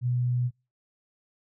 sine tone, 123.4 Hz, B2, 1 cent flat, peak -23 dBFS, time 0.01-0.51 s, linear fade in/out 50 ms, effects noise-tail reverb RT60 0.3 s tail -26 dB re dry

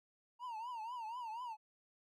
triangle tone with vibrato, 932.3 Hz, A#5, in tune, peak -40 dBFS, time 0.39-1.57 s, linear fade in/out 50 ms, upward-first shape triangle, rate 4.1 Hz, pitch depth 160 cents each way, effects none

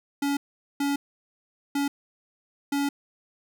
square tone bursts at uneven times, 282.5 Hz, C#4, 33 cents sharp, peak -24 dBFS, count 4, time 0.22-0.37 / 0.8-0.96 / 1.75-1.88 / 2.72-2.89 s, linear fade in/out 5 ms, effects none

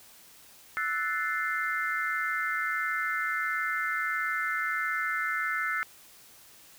sine chord, F# half-diminished seventh, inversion third, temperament equal, 1318.5 / 1480 / 1760 / 2093 Hz, E6 / F#6 / A6 / C7, 0 / 0 / 0 / 0 cents, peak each -33 dBFS, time 0.77-5.83 s, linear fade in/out 0 ms, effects white hiss -54 dBFS RMS until 6.78 s

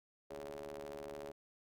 sawtooth ring-modulated tone, 73.42 Hz, D2, in tune, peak -38 dBFS, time 0.3-1.32 s, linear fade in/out 10 ms, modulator 486 Hz, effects none

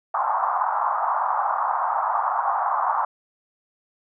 white band-pass noise, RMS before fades -23 dBFS, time 0.14-3.05 s, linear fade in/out 5 ms, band 740 to 1200 Hz, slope 48 dB/octave, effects none

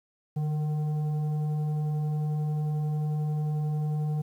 sine tone with frequency modulation, 150.2 Hz, D3, 39 cents sharp, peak -24 dBFS, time 0.36-4.22 s, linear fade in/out 10 ms, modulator 612 Hz, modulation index 0.22, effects tanh soft clip ceiling -23 dBFS + 10-bit

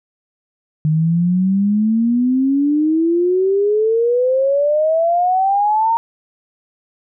sine exponential sweep, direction up, 152.2 to 928 Hz, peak -12 dBFS, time 0.85-5.97 s, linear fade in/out 0 ms, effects none

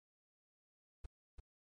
brown noise with echo, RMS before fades -44 dBFS, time 1.04-1.06 s, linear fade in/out 5 ms, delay 340 ms, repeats 1, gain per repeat -5 dB, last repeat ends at 1.4 s, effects MP3 48 kbps

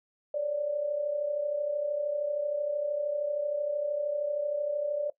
sine tone pair together, 555 / 588 Hz, C#5 / D5, +2 / +2 cents, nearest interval minor second, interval 100 cents, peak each -35 / -28 dBFS, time 0.34-5.1 s, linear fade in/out 5 ms, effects noise-tail reverb RT60 0.1 s tail -19 dB re dry

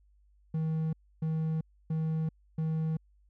triangle tone bursts, 159 Hz, D#3, 38 cents sharp, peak -26 dBFS, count 4, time 0.54-2.97 s, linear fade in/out 5 ms, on 390 ms, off 290 ms, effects added 50 Hz sine -61 dBFS peak until 3.29 s

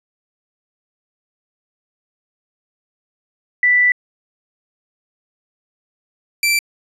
sine / sawtooth tone pair in turn, 1975.5 / 2340 Hz, B6 / D7, 0 / -7 cents, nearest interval minor third, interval 293 cents, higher second, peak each -10 dBFS, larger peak neither, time 3.63-3.92 / 6.43-6.59 s, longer first, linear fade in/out 2 ms, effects resampled to 32000 Hz

